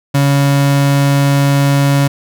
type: tone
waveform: 35% pulse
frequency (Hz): 140.3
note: C#3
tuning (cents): +21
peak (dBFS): -7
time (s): 0.14-2.08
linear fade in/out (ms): 10
effects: none

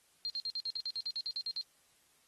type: tone bursts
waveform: sine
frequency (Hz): 4200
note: C8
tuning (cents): +6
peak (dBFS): -34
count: 14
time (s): 0.25-1.612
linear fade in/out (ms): 0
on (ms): 49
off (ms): 52
effects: white hiss -69 dBFS RMS until 2.27 s + AAC 32 kbps

